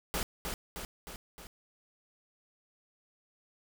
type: noise with echo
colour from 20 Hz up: pink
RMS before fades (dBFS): -33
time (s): 0.14-0.23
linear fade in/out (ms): 0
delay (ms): 310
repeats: 4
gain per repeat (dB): -4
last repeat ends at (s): 1.47
effects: none